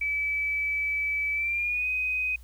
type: tone with pitch glide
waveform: sine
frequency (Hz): 2300 to 2508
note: D7 to D#7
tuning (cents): -37 to +13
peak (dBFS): -25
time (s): 0.01-2.36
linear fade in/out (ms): 5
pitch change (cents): +150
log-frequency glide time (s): 1.33-1.88
effects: added 60 Hz sine -45 dBFS peak until 2.43 s + white hiss -61 dBFS RMS until 2.43 s